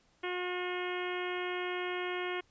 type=harmonic tone; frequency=360 Hz; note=F#4; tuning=47 cents flat; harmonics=1 / 2 / 3 / 4 / 5 / 6 / 7 / 8 / 9; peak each=-36 / -43 / -43 / -44 / -44 / -42 / -47 / -47 / -49 dBFS; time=0.23-2.41 s; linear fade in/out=10 ms; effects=pink hiss -69 dBFS RMS until 2.5 s + resampled to 16000 Hz